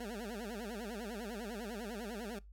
20% pulse tone with vibrato, 220 Hz, A3, in tune, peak -36 dBFS, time 0-2.39 s, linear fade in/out 5 ms, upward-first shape sine, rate 10 Hz, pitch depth 200 cents each way, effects noise-tail reverb RT60 0.2 s tail -22 dB re dry + added 50 Hz sine -52 dBFS peak until 2.52 s

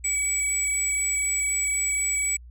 sine tone pair together, 2281 / 7874 Hz, C#7 / B8, +49 / -6 cents, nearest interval octave + major sixth, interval 2145 cents, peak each -26 / -22 dBFS, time 0.04-2.37 s, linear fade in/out 10 ms, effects tanh soft clip ceiling -19 dBFS + added 60 Hz sine -42 dBFS peak until 2.5 s

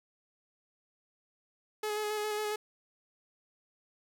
sawtooth tone with vibrato, 423.2 Hz, G#4, 33 cents sharp, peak -28 dBFS, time 1.83-2.56 s, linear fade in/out 5 ms, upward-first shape square, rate 7.3 Hz, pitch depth 16 cents each way, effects 11-bit

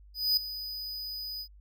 square tone with ADSR envelope, 4978 Hz, D#8, in tune, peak -22 dBFS, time 0.14-1.48 s, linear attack 230 ms, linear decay 5 ms, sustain -14 dB, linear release 73 ms, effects added 50 Hz sine -51 dBFS peak until 1.6 s

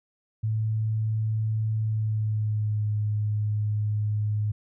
sine tone with pitch glide, 109.5 to 105.59 Hz, A2 to G#2, -8 to +29 cents, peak -23 dBFS, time 0.43-4.52 s, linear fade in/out 10 ms, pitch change -63 cents, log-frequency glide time 1.8-2.88 s, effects none

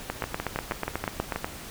two click trains, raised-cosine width 0.5 ms, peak -13 / -12 dBFS, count 8 / 12, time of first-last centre 0.24-1.36 / 0.1-1.445 s, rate 6.25 / 8.18 Hz, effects pink hiss -41 dBFS RMS until 1.7 s

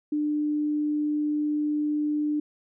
sine tone, 298.7 Hz, D4, 29 cents sharp, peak -23 dBFS, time 0.12-2.4 s, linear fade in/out 5 ms, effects none

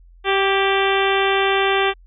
harmonic tone with a mistuned harmonic, 390 Hz, G4, 9 cents flat, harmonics 1 / 2 / 3 / 4 / 5 / 6 / 7 / 8 / 9, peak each -19 / -22 / -24 / -25 / -26 / -27 / -27 / -28 / -29 dBFS, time 0.24-1.94 s, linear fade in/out 50 ms, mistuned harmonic 4, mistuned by +31 cents, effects added 43 Hz sine -44 dBFS peak until 2.06 s

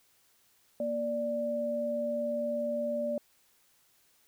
sine tone pair together, 235.7 / 587.3 Hz, A#3 / D5, +19 / 0 cents, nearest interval octave + major third, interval 1581 cents, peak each -36 / -30 dBFS, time 0.8-3.18 s, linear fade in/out 2 ms, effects white hiss -67 dBFS RMS until 4.27 s

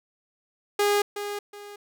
sawtooth tone with echo, 409.9 Hz, G#4, 23 cents flat, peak -16 dBFS, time 0.79-1.02 s, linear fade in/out 5 ms, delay 370 ms, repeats 2, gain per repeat -10 dB, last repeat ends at 1.76 s, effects none

